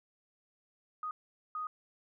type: tone bursts at uneven times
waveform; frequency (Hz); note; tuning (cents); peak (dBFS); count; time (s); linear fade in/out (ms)
sine; 1244.5; D#6; 0; -35; 2; 1.03-1.11 / 1.55-1.67; 2
effects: none